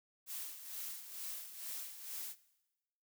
blue noise with tremolo, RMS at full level -43 dBFS, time 0.26-2.36 s, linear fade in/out 50 ms, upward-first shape sine, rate 2.2 Hz, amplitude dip 65%, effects noise-tail reverb RT60 1.0 s tail -19 dB re dry

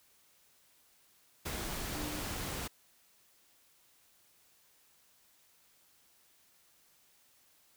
sine tone in noise, 300 Hz, D4, 37 cents sharp, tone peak -42 dBFS, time 1.95-2.22 s, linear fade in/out 10 ms, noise pink, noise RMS -39 dBFS, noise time 1.45-2.68 s, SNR -6 dB, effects white hiss -67 dBFS RMS until 7.76 s

